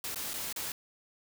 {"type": "noise with dropouts", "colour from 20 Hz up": "white", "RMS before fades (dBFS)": -37, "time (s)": [0.04, 0.72], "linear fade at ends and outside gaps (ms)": 2, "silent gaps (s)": [[0.146, 0.158], [0.335, 0.339], [0.527, 0.561]], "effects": []}